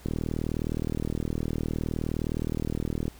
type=click train; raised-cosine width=3 ms; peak=-16 dBFS; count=120; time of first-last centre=0.06-3.08 s; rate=39.4 Hz; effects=added 60 Hz sine -51 dBFS peak until 3.19 s + pink hiss -53 dBFS RMS until 3.19 s